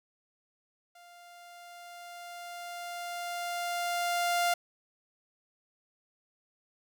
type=tone with level ramp; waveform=sawtooth; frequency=698.5 Hz; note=F5; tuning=in tune; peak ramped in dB=-49 to -21 dBFS; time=0.95-4.54 s; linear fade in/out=5 ms; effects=none